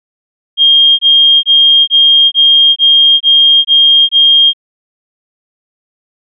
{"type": "tone bursts", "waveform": "sine", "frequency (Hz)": 3223, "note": "G7", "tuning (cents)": 47, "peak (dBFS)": -3, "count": 9, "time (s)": [0.57, 4.534], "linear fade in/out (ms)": 50, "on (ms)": 420, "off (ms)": 23, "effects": []}